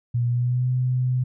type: tone with pitch glide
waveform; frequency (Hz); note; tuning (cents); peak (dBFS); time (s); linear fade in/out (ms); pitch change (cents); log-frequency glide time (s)
sine; 120.1 to 126.73; B2 to B2; -48 to +45; -19; 0.14-1.24; 10; +93; 0.26-0.69
effects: none